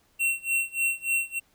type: tone with tremolo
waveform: square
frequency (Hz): 2723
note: F7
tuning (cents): -44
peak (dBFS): -22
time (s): 0.19-1.4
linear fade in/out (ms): 20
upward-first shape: sine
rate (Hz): 3.4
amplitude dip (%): 95
effects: pink hiss -65 dBFS RMS until 1.54 s